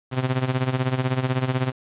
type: tone with tremolo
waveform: sawtooth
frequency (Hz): 129.1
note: C3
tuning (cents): -23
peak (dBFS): -14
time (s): 0.11-1.73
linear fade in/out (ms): 50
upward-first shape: sine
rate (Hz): 16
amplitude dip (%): 75
effects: resampled to 8000 Hz + 7-bit